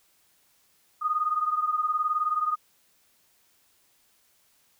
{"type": "beating tone pair", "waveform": "sine", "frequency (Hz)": [1232, 1251], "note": ["D#6", "D#6"], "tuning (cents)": [-17, 9], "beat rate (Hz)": 19, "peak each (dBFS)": [-25, -29], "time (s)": [1.01, 2.56], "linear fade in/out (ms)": 20, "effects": ["white hiss -65 dBFS RMS until 4.79 s"]}